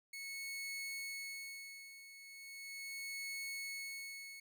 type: tone with tremolo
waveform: sawtooth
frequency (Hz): 2201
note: C#7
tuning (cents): -13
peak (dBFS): -38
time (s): 0.13-4.4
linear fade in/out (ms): 5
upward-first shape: sine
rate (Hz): 0.38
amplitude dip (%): 75
effects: none